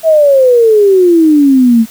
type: exponential sweep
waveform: sine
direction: down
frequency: 659.3 to 220 Hz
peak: -3 dBFS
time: 0.03-1.86 s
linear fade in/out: 50 ms
effects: white hiss -35 dBFS RMS until 1.9 s